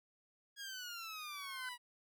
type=exponential sweep; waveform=15% pulse; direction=down; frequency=1661.2 to 961 Hz; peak=-38 dBFS; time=0.56-1.78 s; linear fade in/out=50 ms
type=tone with exponential growth; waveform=triangle; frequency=1522 Hz; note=F#6; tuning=48 cents sharp; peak=-39 dBFS; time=1.09-1.69 s; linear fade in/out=2 ms; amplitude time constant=130 ms
effects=none